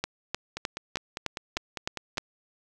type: two click trains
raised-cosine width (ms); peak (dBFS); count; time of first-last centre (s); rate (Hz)
0.2; -11 / -16; 8 / 9; 0.04-2.181 / 0.57-2.173; 3.27 / 4.99
effects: none